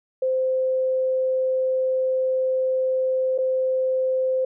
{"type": "tone with dropouts", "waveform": "sine", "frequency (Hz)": 519, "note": "C5", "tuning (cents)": -14, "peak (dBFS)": -19, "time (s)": [0.22, 4.45], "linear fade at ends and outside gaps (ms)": 5, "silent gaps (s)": [3.379, 3.385], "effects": []}